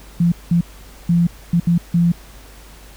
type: tone bursts at uneven times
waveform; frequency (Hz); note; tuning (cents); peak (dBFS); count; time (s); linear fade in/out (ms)
sine; 171.3; F3; -33; -11; 6; 0.2-0.32 / 0.51-0.61 / 1.09-1.27 / 1.53-1.6 / 1.67-1.78 / 1.94-2.12; 5
effects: added 50 Hz sine -40 dBFS peak until 2.96 s + pink hiss -44 dBFS RMS until 2.96 s